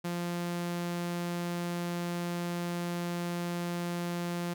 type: tone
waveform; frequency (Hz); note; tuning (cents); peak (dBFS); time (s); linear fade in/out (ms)
sawtooth; 173.7; F3; -9; -28; 0.04-4.54; 10
effects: none